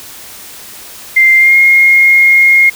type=tone with pitch glide; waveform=sine; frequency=2093 to 2142 Hz; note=C7 to C7; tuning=0 to +40 cents; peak=-3 dBFS; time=1.16-2.7 s; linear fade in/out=10 ms; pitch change=+40 cents; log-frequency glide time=1.36-1.56 s; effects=white hiss -31 dBFS RMS until 2.75 s